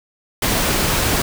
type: noise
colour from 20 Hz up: pink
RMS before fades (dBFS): -18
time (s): 0.42-1.22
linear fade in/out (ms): 5
effects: none